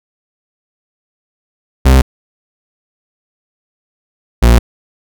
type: tone pair in turn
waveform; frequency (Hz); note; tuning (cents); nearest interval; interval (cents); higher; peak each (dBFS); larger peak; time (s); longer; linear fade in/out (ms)
40% pulse; 65.41 / 58.76; C2 / A#1; 0 / +14; major second; 186; first; -3; neither; 1.85-2.02 / 4.42-4.59; neither; 10
effects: none